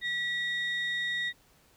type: tone pair together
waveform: sine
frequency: 1935 / 3705 Hz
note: B6 / A#7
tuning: -36 / -11 cents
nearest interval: major seventh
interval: 1125 cents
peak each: -29 / -33 dBFS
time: 0.01-1.33 s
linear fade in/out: 50 ms
effects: tanh soft clip ceiling -24 dBFS + pink hiss -63 dBFS RMS until 1.76 s